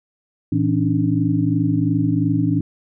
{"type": "tone cluster", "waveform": "sine", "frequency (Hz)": [112.8, 164.5, 273.6, 296.5], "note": ["A2", "E3", "C#4", "D4"], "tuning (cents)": [44, -3, -23, 17], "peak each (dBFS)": -21, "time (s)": [0.52, 2.61], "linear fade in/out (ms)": 5, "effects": []}